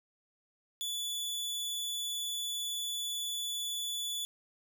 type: tone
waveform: sawtooth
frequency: 3453 Hz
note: A7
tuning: 33 cents flat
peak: -31 dBFS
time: 0.81-4.25 s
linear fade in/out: 0 ms
effects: none